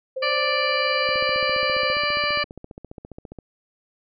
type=tone with tremolo; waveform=sine; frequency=523.3 Hz; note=C5; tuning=in tune; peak=-24 dBFS; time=0.16-1.94 s; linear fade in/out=10 ms; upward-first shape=sine; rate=19 Hz; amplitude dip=45%
type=harmonic tone; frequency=587.3 Hz; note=D5; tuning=in tune; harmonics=1 / 2 / 3 / 4 / 5 / 7 / 8; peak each=-28 / -26 / -28 / -26 / -30 / -32 / -30 dBFS; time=0.22-2.44 s; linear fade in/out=10 ms
type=click train; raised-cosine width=2 ms; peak=-24 dBFS; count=35; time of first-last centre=1.09-3.387 s; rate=14.8 Hz
effects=none